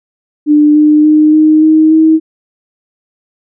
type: tone with pitch steps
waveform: sine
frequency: 298.2 / 302 / 305.9 / 309.8 / 313.7 / 317.8 Hz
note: D4 / D4 / D#4 / D#4 / D#4 / D#4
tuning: +27 / +48 / -29 / -7 / +14 / +37 cents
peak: -3 dBFS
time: 0.46-2.2 s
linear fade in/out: 50 ms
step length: 290 ms
effects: none